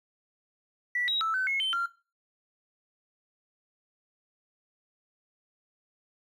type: tone with pitch steps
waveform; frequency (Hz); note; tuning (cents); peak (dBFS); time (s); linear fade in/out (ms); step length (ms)
triangle; 1958 / 3828 / 1317 / 1522 / 2174 / 3088 / 1382; B6 / A#7 / E6 / F#6 / C#7 / G7 / F6; -15 / +45 / -2 / +48 / -34 / -27 / -19; -22; 0.95-1.86; 5; 130
effects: noise-tail reverb RT60 0.3 s tail -19 dB re dry + tanh soft clip ceiling -24 dBFS